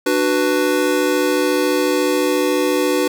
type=chord; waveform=square; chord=B minor; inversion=first; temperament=just; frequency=296.3 / 370.4 / 493.9 Hz; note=D4 / F#4 / B4; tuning=+15 / +2 / 0 cents; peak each=-20 dBFS; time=0.06-3.08 s; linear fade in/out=5 ms; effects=none